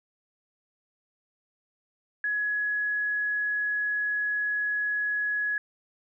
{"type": "tone", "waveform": "sine", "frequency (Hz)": 1682, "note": "G#6", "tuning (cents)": 22, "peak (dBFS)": -25, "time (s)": [2.24, 5.58], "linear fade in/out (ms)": 2, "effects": []}